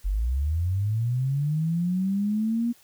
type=linear sweep; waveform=sine; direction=up; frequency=43.65 to 240 Hz; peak=-22 dBFS; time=0.04-2.73 s; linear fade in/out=20 ms; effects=white hiss -57 dBFS RMS until 2.83 s